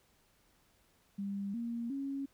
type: tone with pitch steps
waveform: sine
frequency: 199.1 / 234.1 / 275.1 Hz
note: G3 / A#3 / C#4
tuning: +27 / +8 / -13 cents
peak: -35 dBFS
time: 1.18-2.26 s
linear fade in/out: 10 ms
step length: 360 ms
effects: pink hiss -70 dBFS RMS until 2.33 s